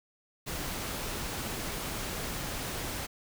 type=noise; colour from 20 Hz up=pink; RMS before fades=-36 dBFS; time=0.46-3.07 s; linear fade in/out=20 ms; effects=none